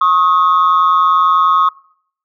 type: tone pair together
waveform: sine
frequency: 1090.8 / 1260 Hz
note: C#6 / D#6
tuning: -28 / +21 cents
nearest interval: major second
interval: 249 cents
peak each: -10 dBFS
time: 0.01-1.69 s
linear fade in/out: 5 ms
effects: noise-tail reverb RT60 0.6 s tail -22 dB re dry + tanh soft clip ceiling -4 dBFS